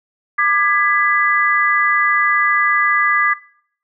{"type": "chord", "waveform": "sine", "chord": "G# diminished", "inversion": "second", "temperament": "just", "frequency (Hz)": [1196.1, 1661.2, 1993.5], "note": ["D6", "G#6", "B6"], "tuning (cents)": [31, 0, 16], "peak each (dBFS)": [-16, -17, -17], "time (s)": [0.38, 3.34], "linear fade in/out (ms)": 10, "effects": ["noise-tail reverb RT60 0.6 s tail -20 dB re dry"]}